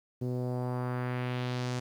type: tone with low-pass filter sweep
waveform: sawtooth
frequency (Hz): 124.7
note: B2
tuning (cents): +17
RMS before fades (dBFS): -33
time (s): 0.21-1.8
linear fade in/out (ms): 10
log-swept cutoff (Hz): 370 to 7200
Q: 1.5
effects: 10-bit